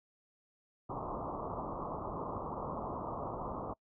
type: low-pass noise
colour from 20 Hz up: white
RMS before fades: -40 dBFS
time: 0.89-3.74 s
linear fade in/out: 10 ms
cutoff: 1200 Hz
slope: 96 dB/octave
effects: noise-tail reverb RT60 0.1 s tail -25 dB re dry